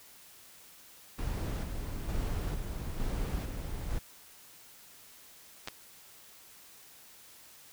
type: noise with tremolo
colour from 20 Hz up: brown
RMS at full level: -33 dBFS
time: 1.18-3.99 s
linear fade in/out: 10 ms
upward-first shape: square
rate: 1.1 Hz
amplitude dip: 40%
type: clicks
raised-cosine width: 0.2 ms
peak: -20 dBFS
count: 2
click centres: 5.675 / 5.684 s
effects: white hiss -55 dBFS RMS until 7.72 s